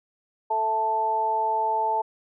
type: harmonic tone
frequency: 220 Hz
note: A3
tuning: in tune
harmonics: 2 / 3 / 4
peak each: -32 / -31 / -22 dBFS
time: 0.5-2.02 s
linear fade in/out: 10 ms
effects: none